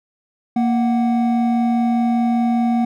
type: tone pair together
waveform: triangle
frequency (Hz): 233.1 / 744.3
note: A#3 / F#5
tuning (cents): 0 / +10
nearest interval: octave + minor sixth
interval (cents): 2010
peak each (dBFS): -13 / -21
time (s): 0.56-2.85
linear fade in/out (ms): 5
effects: none